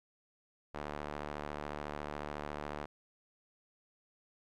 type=tone with band-pass filter; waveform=sawtooth; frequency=74 Hz; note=D2; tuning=14 cents sharp; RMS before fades=-42 dBFS; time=0.74-2.86 s; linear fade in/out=10 ms; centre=910 Hz; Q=0.76; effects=none